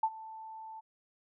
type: tone with ADSR envelope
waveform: sine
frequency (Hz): 883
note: A5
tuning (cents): +6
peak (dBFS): -23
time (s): 0.03-0.81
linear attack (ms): 5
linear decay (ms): 55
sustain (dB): -20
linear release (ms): 20
effects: none